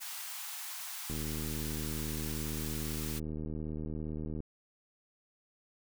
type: high-pass noise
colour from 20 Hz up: white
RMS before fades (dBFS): -42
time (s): 0-3.2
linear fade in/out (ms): 20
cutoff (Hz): 740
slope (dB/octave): 48
type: click train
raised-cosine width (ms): 3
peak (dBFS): -27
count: 257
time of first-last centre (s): 1.1-4.403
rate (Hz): 77.5
effects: none